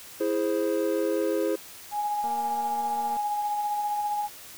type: chord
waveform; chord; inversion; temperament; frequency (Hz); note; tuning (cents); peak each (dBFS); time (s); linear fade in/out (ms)
triangle; E augmented; none; equal; 329.6 / 415.3 / 523.3; E4 / G#4 / B#4; 0 / 0 / 0; -26; 0.2-1.56; 10
type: tone with tremolo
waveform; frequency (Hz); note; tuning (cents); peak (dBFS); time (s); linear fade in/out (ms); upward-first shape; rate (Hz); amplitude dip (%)
sine; 830.6; G#5; 0; -24; 1.91-4.29; 50; sine; 15; 30
type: click train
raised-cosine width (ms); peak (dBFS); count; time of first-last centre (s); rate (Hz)
1; -30; 218; 2.24-3.167; 234
effects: white hiss -45 dBFS RMS until 4.57 s

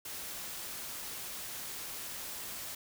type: noise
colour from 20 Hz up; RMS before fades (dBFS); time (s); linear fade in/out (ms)
white; -42; 0.05-2.75; 5
effects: none

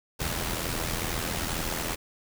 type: noise with amplitude modulation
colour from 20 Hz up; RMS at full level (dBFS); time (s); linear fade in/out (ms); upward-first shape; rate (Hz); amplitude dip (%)
pink; -28; 0.19-1.96; 20; sine; 82.2; 60
effects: none

